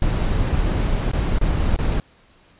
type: noise with dropouts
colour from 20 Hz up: brown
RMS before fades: -19 dBFS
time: 0.02-2 s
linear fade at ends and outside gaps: 2 ms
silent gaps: 1.116-1.133 / 1.386-1.412 / 1.764-1.788 s
effects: pink hiss -54 dBFS RMS until 2.59 s + resampled to 8000 Hz